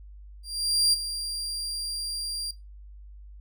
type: tone with ADSR envelope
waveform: 30% pulse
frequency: 4764 Hz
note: D8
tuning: 24 cents sharp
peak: -16 dBFS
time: 0.43-2.51 s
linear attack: 500 ms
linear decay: 18 ms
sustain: -12 dB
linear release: 4 ms
effects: noise-tail reverb RT60 0.2 s tail -18 dB re dry + added 50 Hz sine -43 dBFS peak until 3.4 s